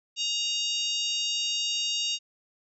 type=harmonic tone with a mistuned harmonic; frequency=932.3 Hz; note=A#5; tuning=in tune; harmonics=3 / 4 / 5 / 6 / 7 / 8; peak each=-30 / -31 / -35 / -37 / -37 / -41 dBFS; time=0.16-2.19 s; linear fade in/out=50 ms; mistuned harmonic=3; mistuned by=+18 cents; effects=none